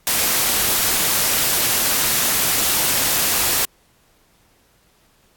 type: noise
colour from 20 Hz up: white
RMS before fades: -18 dBFS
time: 0.07-3.65 s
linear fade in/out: 0 ms
effects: pink hiss -58 dBFS RMS until 5.36 s + AAC 64 kbps